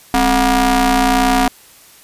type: ring-modulated tone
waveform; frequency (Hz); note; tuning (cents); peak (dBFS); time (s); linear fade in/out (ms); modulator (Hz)
sawtooth; 233.1; A#3; 0; -4; 0.14-1.48; 0; 497
effects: white hiss -44 dBFS RMS until 2.03 s + resampled to 32000 Hz